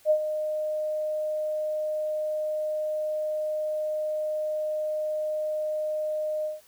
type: tone with ADSR envelope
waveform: sine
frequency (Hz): 614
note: D#5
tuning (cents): -23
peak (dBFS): -16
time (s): 0.05-6.61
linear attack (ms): 54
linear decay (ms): 78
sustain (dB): -10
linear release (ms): 160
effects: white hiss -58 dBFS RMS until 6.67 s

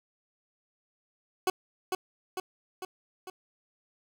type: tone with echo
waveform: 20% pulse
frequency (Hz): 372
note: F#4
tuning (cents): +9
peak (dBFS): -19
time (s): 1.47-1.5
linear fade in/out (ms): 2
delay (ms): 450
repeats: 4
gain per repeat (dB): -4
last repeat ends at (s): 3.3
effects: none

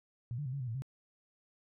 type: tone with pitch steps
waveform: sine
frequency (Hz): 119.3 / 147 / 127.5 / 140 / 126.1 / 112.6 / 133.5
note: A#2 / D3 / C3 / C#3 / B2 / A2 / C3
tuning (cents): +41 / +2 / -44 / +18 / +36 / +40 / +35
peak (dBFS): -35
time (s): 0.31-0.821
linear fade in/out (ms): 0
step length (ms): 73
effects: none

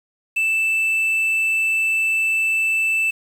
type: tone with quantisation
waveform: triangle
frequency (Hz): 2645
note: E7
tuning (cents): +5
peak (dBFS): -15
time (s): 0.36-3.11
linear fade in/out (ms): 10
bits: 7
effects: none

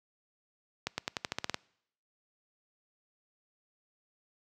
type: accelerating click train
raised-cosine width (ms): 0.2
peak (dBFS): -14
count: 10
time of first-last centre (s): 0.87-1.544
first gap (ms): 110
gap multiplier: 0.9
effects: noise-tail reverb RT60 0.7 s tail -24 dB re dry + high-pass 80 Hz 12 dB/octave

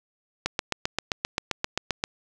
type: click train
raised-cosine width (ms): 0.2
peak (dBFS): -7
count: 13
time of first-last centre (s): 0.46-2.039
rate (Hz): 7.6
effects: none

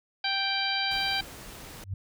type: harmonic tone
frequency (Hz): 784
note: G5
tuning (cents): 0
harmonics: 1 / 2 / 3 / 4 / 5 / 6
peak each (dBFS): -33 / -33 / -33 / -33 / -33 / -33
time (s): 0.24-1.21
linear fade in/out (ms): 5
type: noise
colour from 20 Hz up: pink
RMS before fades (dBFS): -44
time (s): 0.91-1.84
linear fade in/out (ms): 2
type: tone with exponential growth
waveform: sine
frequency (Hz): 96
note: G2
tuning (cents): -36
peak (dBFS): -26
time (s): 1.78-1.94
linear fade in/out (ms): 5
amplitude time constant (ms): 33
effects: none

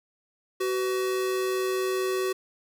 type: tone pair together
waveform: square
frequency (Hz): 376.9 / 501.6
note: F#4 / B4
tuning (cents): +32 / +27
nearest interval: perfect fourth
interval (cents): 495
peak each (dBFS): -26 / -36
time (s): 0.6-2.33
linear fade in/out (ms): 10
effects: 10-bit

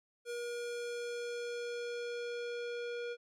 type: tone with low-pass filter sweep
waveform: square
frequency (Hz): 477.7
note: A#4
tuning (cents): +42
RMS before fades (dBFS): -40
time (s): 0.25-3.17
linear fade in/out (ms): 50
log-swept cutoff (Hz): 10000 to 3400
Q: 1
effects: none

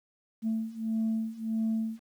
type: beating tone pair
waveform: sine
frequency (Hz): 221.5 / 223.1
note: A3 / A3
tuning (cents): +12 / +24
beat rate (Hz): 1.6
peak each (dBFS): -31 / -29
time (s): 0.42-2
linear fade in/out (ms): 50
effects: tanh soft clip ceiling -23 dBFS + 10-bit

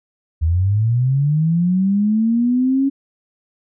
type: linear sweep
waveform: sine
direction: up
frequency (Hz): 76.4 to 277.2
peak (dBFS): -13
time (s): 0.41-2.9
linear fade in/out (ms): 20
effects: none

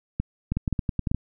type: clicks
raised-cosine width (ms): 5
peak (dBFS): -12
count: 11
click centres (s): 0.2 / 0.52 / 0.57 / 0.678 / 0.727 / 0.792 / 0.892 / 0.993 / 1.072 / 1.115 / 1.146
effects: none

